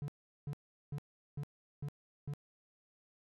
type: tone bursts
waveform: triangle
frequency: 144.1 Hz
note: D3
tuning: 33 cents flat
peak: -35 dBFS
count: 6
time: 0.02-2.336 s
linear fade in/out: 0 ms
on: 61 ms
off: 390 ms
effects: none